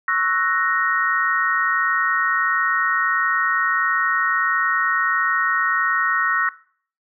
sine chord, F# dominant seventh, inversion second, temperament equal, 1108.7 / 1318.5 / 1480 / 1864.7 Hz, C#6 / E6 / F#6 / A#6, 0 / 0 / 0 / 0 cents, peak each -24 / -23 / -24 / -21 dBFS, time 0.08-6.49 s, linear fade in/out 2 ms, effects noise-tail reverb RT60 0.5 s tail -19 dB re dry

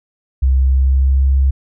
sine tone with pitch glide, 65.7 to 67.31 Hz, C2 to C2, +8 to +50 cents, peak -9 dBFS, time 0.42-1.51 s, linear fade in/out 10 ms, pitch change +42 cents, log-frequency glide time 0.56-1.25 s, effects none

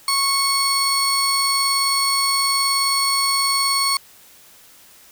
30% pulse tone pair together, 1100 / 4419 Hz, C#6 / C#8, -14 / -6 cents, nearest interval 2 octaves, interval 2408 cents, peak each -18 / -16 dBFS, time 0.08-3.97 s, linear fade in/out 2 ms, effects white hiss -48 dBFS RMS until 5.11 s

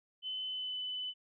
sine tone with pitch glide, 3035 to 3007 Hz, F#7 to F#7, +43 to +27 cents, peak -36 dBFS, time 0.22-1.14 s, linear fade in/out 50 ms, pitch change -16 cents, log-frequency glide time 0.46-0.77 s, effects none

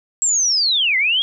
sine linear two-way sweep, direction down then up, 7690 to 1984 to 3327 Hz, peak -14 dBFS, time 0.22-1.22 s, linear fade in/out 0 ms, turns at 0.97 s, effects none

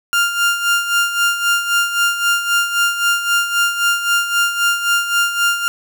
30% pulse tone with tremolo, 1400 Hz, F6, 4 cents sharp, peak -9 dBFS, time 0.13-5.68 s, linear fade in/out 0 ms, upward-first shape sine, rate 3.8 Hz, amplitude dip 65%, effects none

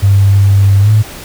sine tone with pitch glide, 98.9 to 107.23 Hz, G2 to A2, +16 to -44 cents, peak -4 dBFS, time 0.02-1.03 s, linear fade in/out 20 ms, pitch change +140 cents, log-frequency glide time 0.81-0.9 s, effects pink hiss -29 dBFS RMS until 1.24 s

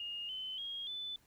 sine tone with pitch steps, 2843 / 3047 / 3266 / 3500 Hz, F7 / G7 / G#7 / A7, +30 / -50 / -30 / -10 cents, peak -39 dBFS, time 0-1.16 s, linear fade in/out 2 ms, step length 290 ms, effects pink hiss -69 dBFS RMS until 1.26 s

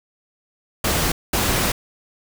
pink noise bursts at uneven times, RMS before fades -20 dBFS, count 2, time 0.84-1.12 / 1.33-1.72 s, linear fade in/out 5 ms, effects none

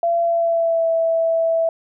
sine tone with pitch glide, 680 to 658 Hz, F5 to E5, -46 to -3 cents, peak -15 dBFS, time 0.03-1.69 s, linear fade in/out 2 ms, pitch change -57 cents, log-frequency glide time 0.21-0.88 s, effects none

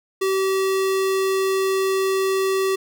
square tone, 383.9 Hz, G4, 36 cents flat, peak -19 dBFS, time 0.21-2.76 s, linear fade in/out 10 ms, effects none

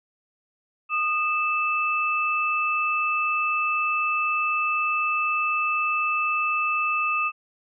sine tone pair together, 1230 / 2632 Hz, D#6 / E7, -20 / -3 cents, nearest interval octave + minor second, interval 1317 cents, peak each -24 / -24 dBFS, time 0.89-7.32 s, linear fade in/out 50 ms, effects none

